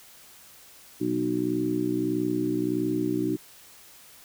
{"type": "harmonic tone with a mistuned harmonic", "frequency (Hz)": 61.6, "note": "B1", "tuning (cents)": -4, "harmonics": [2, 3, 4, 5, 6], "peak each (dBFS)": [-36, -35, -33, -26, -30], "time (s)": [1, 3.37], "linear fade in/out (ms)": 20, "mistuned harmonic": 3, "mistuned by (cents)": 22, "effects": ["white hiss -51 dBFS RMS until 4.24 s"]}